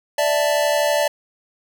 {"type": "chord", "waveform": "square", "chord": "D suspended second", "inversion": "none", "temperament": "equal", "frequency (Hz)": [587.3, 659.3, 880], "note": ["D5", "E5", "A5"], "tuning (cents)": [0, 0, 0], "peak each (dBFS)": [-19, -23, -25], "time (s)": [0.18, 1.08], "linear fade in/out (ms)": 5, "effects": []}